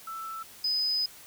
sine tone pair in turn, 1325 / 5017 Hz, E6 / D#8, +9 / +13 cents, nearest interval octave + major seventh, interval 2304 cents, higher second, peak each -35 / -25 dBFS, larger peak second, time 0.07-0.43 / 0.64-1.06 s, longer second, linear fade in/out 5 ms, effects white hiss -50 dBFS RMS until 1.26 s

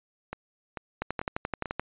two click trains, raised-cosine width 0.5 ms, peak -19 / -14 dBFS, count 4 / 10, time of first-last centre 0.33-1.657 / 1.02-1.796 s, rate 2.26 / 11.6 Hz, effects resampled to 8000 Hz

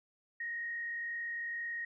sine tone with frequency modulation, 1872 Hz, A#6, 7 cents sharp, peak -36 dBFS, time 0.4-1.85 s, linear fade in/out 5 ms, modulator 42.2 Hz, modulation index 0.47, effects none

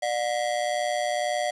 square ring-modulated tone, 659.3 Hz, E5, in tune, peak -22 dBFS, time 0.02-1.51 s, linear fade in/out 10 ms, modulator 61 Hz, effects resampled to 22050 Hz + 8-bit

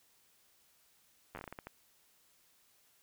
slowing click train, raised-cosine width 0.5 ms, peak -29 dBFS, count 10, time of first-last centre 1.35-1.67 s, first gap 10 ms, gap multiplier 1.3, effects white hiss -69 dBFS RMS until 3.02 s

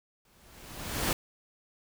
pink noise with exponential growth, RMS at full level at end -26 dBFS, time 0.25-1.13 s, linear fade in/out 2 ms, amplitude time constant 190 ms, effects none

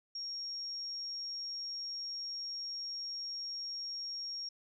sine tone, 5570 Hz, F8, 5 cents flat, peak -38 dBFS, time 0.15-4.49 s, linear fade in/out 5 ms, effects none

